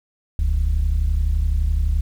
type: tone pair together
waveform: sine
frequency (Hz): 41.51 / 73.3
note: E1 / D2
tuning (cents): +13 / -3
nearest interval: minor seventh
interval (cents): 984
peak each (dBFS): -17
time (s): 0.39-2.01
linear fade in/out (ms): 0
effects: tanh soft clip ceiling -13 dBFS + 8-bit